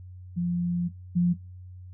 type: tone pair in turn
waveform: sine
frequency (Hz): 174.61 / 175.46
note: F3 / F3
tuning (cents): 0 / +8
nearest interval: unison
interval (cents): 8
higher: second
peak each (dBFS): -24 / -19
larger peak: second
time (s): 0.36-0.89 / 1.15-1.34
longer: first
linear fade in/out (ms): 20
effects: noise-tail reverb RT60 0.3 s tail -20 dB re dry + added 91 Hz sine -41 dBFS peak until 1.93 s